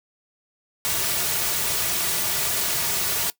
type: noise with comb filter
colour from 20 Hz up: white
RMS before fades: -24 dBFS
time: 0.85-3.3 s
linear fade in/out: 0 ms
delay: 3.8 ms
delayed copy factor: -0.55
effects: noise-tail reverb RT60 0.1 s tail -19 dB re dry